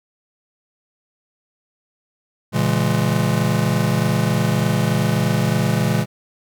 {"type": "chord", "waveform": "square", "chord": "A# half-diminished seventh", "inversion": "none", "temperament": "just", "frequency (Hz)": [116.54, 139.85, 167.82, 209.8], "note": ["A#2", "C#3", "E3", "G#3"], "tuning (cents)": [0, 16, 31, 18], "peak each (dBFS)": [-22, -23, -22, -23], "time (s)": [2.52, 6.06], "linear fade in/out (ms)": 50, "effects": []}